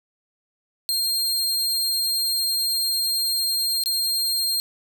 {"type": "tone with dropouts", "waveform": "sawtooth", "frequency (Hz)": 4203, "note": "C8", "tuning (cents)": 7, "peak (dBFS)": -18, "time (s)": [0.89, 4.6], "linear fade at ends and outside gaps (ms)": 0, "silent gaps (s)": [3.837, 3.859], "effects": []}